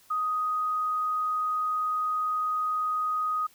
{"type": "tone", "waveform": "sine", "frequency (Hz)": 1249, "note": "D#6", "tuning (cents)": 6, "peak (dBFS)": -25, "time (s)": [0.1, 3.47], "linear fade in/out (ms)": 10, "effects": ["white hiss -59 dBFS RMS until 3.54 s"]}